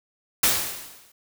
white noise with exponential decay, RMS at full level -17 dBFS, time 0.43-1.12 s, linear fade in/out 5 ms, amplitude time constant 150 ms, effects none

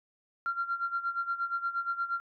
sine tone with tremolo, 1379 Hz, F6, 22 cents flat, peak -26 dBFS, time 0.46-2.2 s, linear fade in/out 0 ms, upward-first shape sine, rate 8.5 Hz, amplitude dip 80%, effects tanh soft clip ceiling -22 dBFS

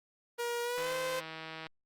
sawtooth tone with pitch glide, 475.6 to 515.7 Hz, A#4 to C5, +35 to -25 cents, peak -29 dBFS, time 0.38-1.21 s, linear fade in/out 20 ms, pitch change +140 cents, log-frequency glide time 0.63-0.94 s
click train, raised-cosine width 0.3 ms, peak -27 dBFS, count 143, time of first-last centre 0.78-1.667 s, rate 160 Hz
effects Opus 32 kbps

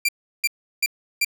sawtooth tone bursts, 2368 Hz, D7, 14 cents sharp, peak -14 dBFS, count 4, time 0.05-1.248 s, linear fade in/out 5 ms, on 37 ms, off 350 ms, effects 8-bit

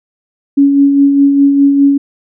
sine tone with tremolo, 280 Hz, C#4, 18 cents sharp, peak -3 dBFS, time 0.57-1.98 s, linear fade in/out 10 ms, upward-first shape sine, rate 4.9 Hz, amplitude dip 40%, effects none

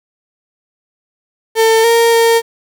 35% pulse tone with pitch steps, 447.9 / 463.3 / 459.8 Hz, A4 / A#4 / A#4, +31 / -11 / -24 cents, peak -6 dBFS, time 1.55-2.42 s, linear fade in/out 50 ms, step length 290 ms, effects 7-bit

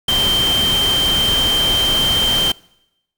sine tone in noise, 3136 Hz, G7, in tune, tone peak -14 dBFS, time 0.08-2.52 s, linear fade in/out 5 ms, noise pink, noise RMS -22 dBFS, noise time 0.08-2.52 s, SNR +5 dB, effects noise-tail reverb RT60 0.9 s tail -24 dB re dry

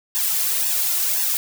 blue noise with flanger, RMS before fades -21 dBFS, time 0.15-1.37 s, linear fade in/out 0 ms, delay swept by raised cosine 1.1 to 2.9 ms, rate 1.9 Hz, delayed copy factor +0.85, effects none

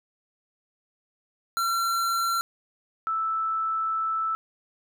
square / sine tone pair in turn, 1362 / 1317.1 Hz, F6 / E6, -44 / -2 cents, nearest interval minor second, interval 58 cents, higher first, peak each -24 dBFS, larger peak neither, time 1.57-2.41 / 3.07-4.35 s, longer second, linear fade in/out 0 ms, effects none

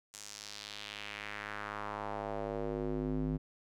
square tone with band-pass filter sweep, 51.91 Hz, G#1, in tune, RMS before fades -39 dBFS, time 0.13-3.38 s, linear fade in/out 20 ms, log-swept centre 7400 to 210 Hz, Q 1.9, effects none

